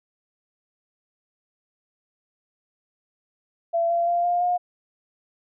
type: tone with pitch steps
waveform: sine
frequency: 675 / 684.4 / 694 / 703.7 / 713.5 Hz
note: E5 / F5 / F5 / F5 / F5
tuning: +41 / -35 / -11 / +13 / +37 cents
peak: -19 dBFS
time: 3.73-4.58 s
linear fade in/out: 20 ms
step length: 170 ms
effects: none